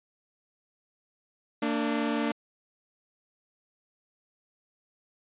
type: tone pair together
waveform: sawtooth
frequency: 228.1 / 293.7 Hz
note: A#3 / D4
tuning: -37 / 0 cents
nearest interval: major third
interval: 437 cents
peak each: -25 dBFS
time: 1.62-2.32 s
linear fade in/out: 5 ms
effects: resampled to 8000 Hz